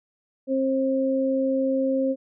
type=tone pair together; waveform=sine; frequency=266.3 / 532.6 Hz; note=C4 / C5; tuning=+31 / +31 cents; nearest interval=octave; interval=1200 cents; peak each=-23 / -23 dBFS; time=0.47-2.16 s; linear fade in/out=50 ms; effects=none